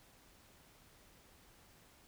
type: silence
effects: pink hiss -64 dBFS RMS until 2.07 s